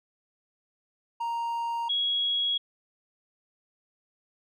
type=tone pair in turn; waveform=triangle / sine; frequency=932.3 / 3322 Hz; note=A#5 / G#7; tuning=0 / 0 cents; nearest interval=octave + minor seventh; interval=2200 cents; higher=second; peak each=-26 / -24 dBFS; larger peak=second; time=1.2-1.89 / 1.89-2.58 s; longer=neither; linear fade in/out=10 ms; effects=none